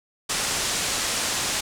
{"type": "low-pass noise", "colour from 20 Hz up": "white", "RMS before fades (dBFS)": -26, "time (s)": [0.29, 1.61], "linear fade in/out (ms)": 10, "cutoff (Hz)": 8800, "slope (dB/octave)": 24, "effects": []}